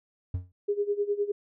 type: tone with exponential decay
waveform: triangle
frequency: 90.4 Hz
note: F#2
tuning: 40 cents flat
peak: -22 dBFS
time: 0.34-0.52 s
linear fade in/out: 5 ms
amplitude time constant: 37 ms
type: tone with tremolo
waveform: sine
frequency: 408.8 Hz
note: G#4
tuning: 27 cents flat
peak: -22 dBFS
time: 0.68-1.32 s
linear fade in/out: 10 ms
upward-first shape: sine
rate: 9.8 Hz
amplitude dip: 85%
effects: none